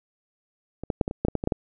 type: clicks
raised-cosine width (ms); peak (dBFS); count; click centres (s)
2; -20 / -11 / -6 / -13 / -18 / -9 / -11 / -11 / -15 / -8 / -10; 11; 0.836 / 0.902 / 1.012 / 1.079 / 1.111 / 1.25 / 1.284 / 1.353 / 1.439 / 1.474 / 1.522
effects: none